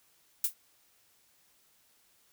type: noise with exponential decay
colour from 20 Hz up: violet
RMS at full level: -22 dBFS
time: 0.44-0.54 s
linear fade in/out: 5 ms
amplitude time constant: 21 ms
effects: white hiss -67 dBFS RMS until 2.32 s